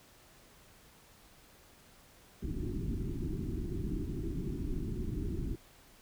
pink low-pass noise, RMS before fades -36 dBFS, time 2.42-5.56 s, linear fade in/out 10 ms, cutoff 390 Hz, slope 96 dB/octave, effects pink hiss -60 dBFS RMS until 6.01 s

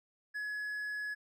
triangle tone, 1691 Hz, G#6, 31 cents sharp, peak -34 dBFS, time 0.34-1.15 s, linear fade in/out 20 ms, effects none

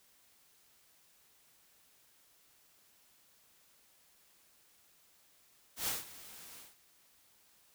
white noise with ADSR envelope, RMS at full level -34 dBFS, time 5.76-6.76 s, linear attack 110 ms, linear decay 170 ms, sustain -18 dB, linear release 180 ms, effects white hiss -67 dBFS RMS until 7.74 s

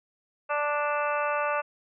harmonic tone, 293.7 Hz, D4, in tune, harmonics 2 / 3 / 4 / 5 / 6 / 7 / 8 / 9, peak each -29 / -32 / -30 / -33 / -43 / -43 / -44 / -36 dBFS, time 0.49-1.62 s, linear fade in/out 20 ms, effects none

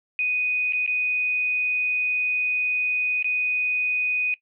sine tone with dropouts, 2489 Hz, D#7, in tune, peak -21 dBFS, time 0.19-4.34 s, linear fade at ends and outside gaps 1 ms, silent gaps 0.724-0.733 / 0.863-0.876 / 3.226-3.244 s, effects noise-tail reverb RT60 0.1 s tail -19 dB re dry

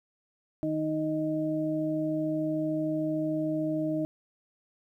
harmonic tone, 155.56 Hz, D#3, in tune, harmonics 1 / 2 / 4, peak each -36 / -28 / -33 dBFS, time 0.63-4.05 s, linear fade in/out 0 ms, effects 11-bit

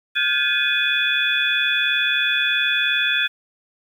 sine tone cluster, 1426 / 1569 / 1708 / 2488 / 3434 Hz, F6 / G6 / G#6 / D#7 / A7, +36 / +1 / +48 / -1 / -43 cents, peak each -27 / -25 / -24 / -22 / -22 dBFS, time 0.15-3.28 s, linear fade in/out 20 ms, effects 8-bit

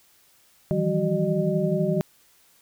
sine tone cluster, 158.2 / 169.9 / 194.5 / 376.9 / 609 Hz, D#3 / F3 / G3 / F#4 / D#5, +29 / -47 / -13 / +32 / -37 cents, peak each -27 dBFS, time 0.71-2.01 s, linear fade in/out 0 ms, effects white hiss -59 dBFS RMS until 2.61 s

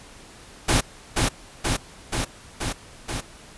pink noise with echo, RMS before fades -19 dBFS, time 0.68-0.81 s, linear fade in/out 10 ms, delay 480 ms, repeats 5, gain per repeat -2 dB, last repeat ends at 3.21 s, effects pink hiss -46 dBFS RMS until 3.57 s + resampled to 24000 Hz

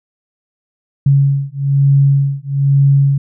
sine beating tone pair, 138.59 / 139.69 Hz, C#3 / C#3, 0 / +14 cents, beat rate 1.1 Hz, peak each -12 dBFS, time 1.06-3.18 s, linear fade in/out 5 ms, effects none

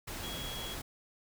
sine tone in noise, 3322 Hz, G#7, in tune, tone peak -42 dBFS, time 0.23-0.75 s, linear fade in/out 10 ms, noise pink, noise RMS -41 dBFS, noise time 0.07-0.82 s, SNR -4 dB, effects none

